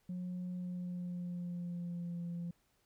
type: tone with pitch glide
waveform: sine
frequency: 180 to 172.07 Hz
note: F#3 to F3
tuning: -47 to -25 cents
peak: -36 dBFS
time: 0.09-2.51 s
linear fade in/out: 5 ms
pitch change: -78 cents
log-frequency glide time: 0.55-2.23 s
effects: tanh soft clip ceiling -36 dBFS + pink hiss -75 dBFS RMS until 2.85 s